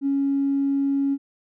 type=tone with tanh clipping; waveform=triangle; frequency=277.2 Hz; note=C#4; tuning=in tune; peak=-19 dBFS; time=0.01-1.18 s; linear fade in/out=50 ms; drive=4 dB; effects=none